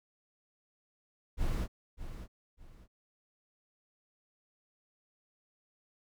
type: noise with echo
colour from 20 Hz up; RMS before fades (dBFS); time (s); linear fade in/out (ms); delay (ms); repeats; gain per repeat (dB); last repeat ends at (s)
brown; -31; 1.37-1.68; 50; 600; 2; -11; 2.88
effects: none